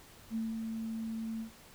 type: tone with ADSR envelope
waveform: sine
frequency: 223.9 Hz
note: A3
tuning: 30 cents sharp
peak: -31 dBFS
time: 0.3-1.51 s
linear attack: 53 ms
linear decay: 180 ms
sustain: -4 dB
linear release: 110 ms
effects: pink hiss -56 dBFS RMS until 1.74 s